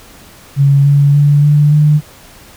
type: tone with pitch steps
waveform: sine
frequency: 139.8 / 142.33 / 144.9 / 147.52 / 150.18 Hz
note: C#3 / C#3 / D3 / D3 / D3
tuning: +15 / +46 / -23 / +8 / +39 cents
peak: -5 dBFS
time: 0.56-2.01 s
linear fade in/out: 50 ms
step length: 290 ms
effects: pink hiss -39 dBFS RMS until 2.56 s